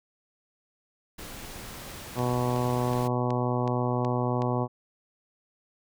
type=noise; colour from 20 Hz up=pink; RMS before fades=-41 dBFS; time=1.18-3.08 s; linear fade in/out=10 ms
type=harmonic tone; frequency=123.47 Hz; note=B2; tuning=in tune; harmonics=1 / 2 / 3 / 4 / 5 / 6 / 7 / 8 / 9; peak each=-28 / -31 / -33 / -34 / -35 / -36 / -36 / -37 / -38 dBFS; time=2.15-4.68 s; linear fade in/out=50 ms
type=click train; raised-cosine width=0.2 ms; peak=-23 dBFS; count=7; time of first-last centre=2.19-4.42 s; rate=2.69 Hz
effects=none